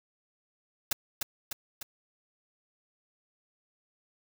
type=noise with echo; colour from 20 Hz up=white; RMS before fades=-27 dBFS; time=0.91-0.93 s; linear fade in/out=5 ms; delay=300 ms; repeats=3; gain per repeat=-4 dB; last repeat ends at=1.83 s; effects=none